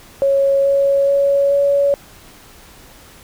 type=tone with pitch steps; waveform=sine; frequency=551 / 555.2 / 559.3 / 563.6 Hz; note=C#5 / C#5 / C#5 / C#5; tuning=-11 / +3 / +15 / +29 cents; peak=-11 dBFS; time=0.22-1.94 s; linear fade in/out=0 ms; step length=430 ms; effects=pink hiss -43 dBFS RMS until 3.23 s